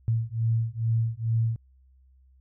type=beating tone pair; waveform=sine; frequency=112.7 / 115 Hz; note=A2 / A#2; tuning=+42 / -23 cents; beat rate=2.3 Hz; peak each=-26 dBFS; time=0.08-1.56 s; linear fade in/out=0 ms; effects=added 65 Hz sine -55 dBFS peak until 2.4 s